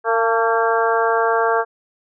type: harmonic tone with a mistuned harmonic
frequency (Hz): 228.2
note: A#3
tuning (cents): -37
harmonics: 2 / 3 / 4 / 5 / 6 / 7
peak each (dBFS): -19 / -21 / -22 / -23 / -24 / -24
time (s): 0.04-1.65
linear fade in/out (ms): 50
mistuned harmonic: 4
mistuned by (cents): -34
effects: none